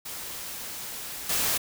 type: noise with level steps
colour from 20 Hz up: white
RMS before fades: -37 / -26 dBFS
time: 0.05-1.58 s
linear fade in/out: 10 ms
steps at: 1.29 s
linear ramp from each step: 5 ms
effects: none